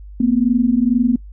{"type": "tone pair together", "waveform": "sine", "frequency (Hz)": [230.9, 253.1], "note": ["A#3", "B3"], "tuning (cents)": [-16, 43], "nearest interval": "major second", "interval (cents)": 159, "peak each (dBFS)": -15, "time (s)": [0.2, 1.16], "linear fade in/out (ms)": 5, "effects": ["noise-tail reverb RT60 0.1 s tail -25 dB re dry", "added 50 Hz sine -33 dBFS peak until 1.32 s"]}